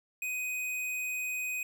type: tone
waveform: square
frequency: 2500 Hz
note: D#7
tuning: 8 cents sharp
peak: -33 dBFS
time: 0.22-1.63 s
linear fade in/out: 2 ms
effects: none